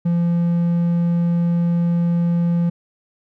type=tone; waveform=triangle; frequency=171.4 Hz; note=F3; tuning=32 cents flat; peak=-13 dBFS; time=0.05-2.7 s; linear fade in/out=10 ms; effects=none